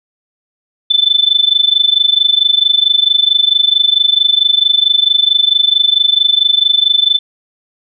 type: tone with amplitude modulation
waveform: sine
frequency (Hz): 3520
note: A7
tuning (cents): 0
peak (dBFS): -4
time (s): 0.9-7.19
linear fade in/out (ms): 10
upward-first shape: sine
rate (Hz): 24.5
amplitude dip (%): 90
effects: none